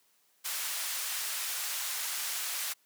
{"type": "band-pass noise", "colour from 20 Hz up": "white", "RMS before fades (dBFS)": -35, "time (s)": [0.44, 2.74], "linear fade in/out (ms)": 20, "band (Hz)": [1000, 15000], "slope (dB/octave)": 12, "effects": ["white hiss -69 dBFS RMS until 2.85 s", "high-pass 200 Hz 12 dB/octave"]}